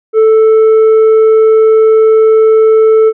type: tone with tanh clipping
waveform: sine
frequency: 440 Hz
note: A4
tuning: in tune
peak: -4 dBFS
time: 0.13-3.13 s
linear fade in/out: 50 ms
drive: 4 dB
effects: none